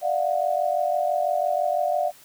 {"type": "tone cluster", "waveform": "sine", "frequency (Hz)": [594, 687, 733], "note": ["D5", "F5", "F#5"], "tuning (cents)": [20, -29, -16], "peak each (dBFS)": -25, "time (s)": [0.01, 2.12], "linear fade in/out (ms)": 50, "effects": ["white hiss -51 dBFS RMS until 2.24 s"]}